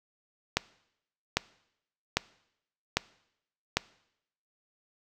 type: click train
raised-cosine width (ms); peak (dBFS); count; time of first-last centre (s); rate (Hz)
0.2; -6; 5; 0.57-3.77; 1.25
effects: noise-tail reverb RT60 0.8 s tail -21 dB re dry